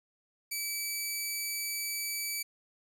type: tone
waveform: 10% pulse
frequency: 2300 Hz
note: D7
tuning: 37 cents flat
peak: -24 dBFS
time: 0.51-2.43 s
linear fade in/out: 10 ms
effects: none